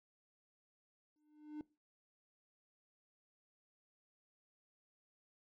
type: tone with exponential growth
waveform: triangle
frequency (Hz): 301.4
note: D4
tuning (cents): +45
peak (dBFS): -38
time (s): 1.16-1.61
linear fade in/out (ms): 1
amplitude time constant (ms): 96
effects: noise-tail reverb RT60 0.3 s tail -21 dB re dry